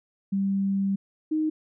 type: tone pair in turn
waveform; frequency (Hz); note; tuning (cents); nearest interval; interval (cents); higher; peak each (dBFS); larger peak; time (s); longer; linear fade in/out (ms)
sine; 196 / 311.1; G3 / D#4; 0 / 0; minor sixth; 800; second; -22; neither; 0.32-0.96 / 1.31-1.5; first; 10
effects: none